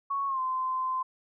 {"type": "tone with pitch glide", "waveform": "sine", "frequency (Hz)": [1108.7, 1034.5], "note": ["C#6", "C6"], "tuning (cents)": [0, -20], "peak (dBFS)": -27, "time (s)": [0.1, 1.03], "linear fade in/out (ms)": 10, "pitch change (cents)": -120, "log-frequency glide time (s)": [0.27, 0.4], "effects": []}